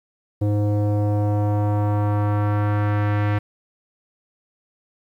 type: tone with low-pass filter sweep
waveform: square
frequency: 103.8 Hz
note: G#2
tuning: in tune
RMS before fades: -20 dBFS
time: 0.41-3.39 s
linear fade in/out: 10 ms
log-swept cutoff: 460 to 2000 Hz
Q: 1.6
effects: 9-bit